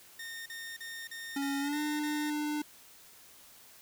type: tone bursts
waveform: sawtooth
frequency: 1833 Hz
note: A#6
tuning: 30 cents flat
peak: -37 dBFS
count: 7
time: 0.19-2.302 s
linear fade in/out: 5 ms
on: 270 ms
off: 37 ms
type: tone with pitch glide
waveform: square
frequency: 278.8 to 298.8 Hz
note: C#4 to D4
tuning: +10 to +30 cents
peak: -32 dBFS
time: 1.36-2.62 s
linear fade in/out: 5 ms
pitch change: +120 cents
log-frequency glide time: 1.6-1.79 s
effects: white hiss -56 dBFS RMS until 3.81 s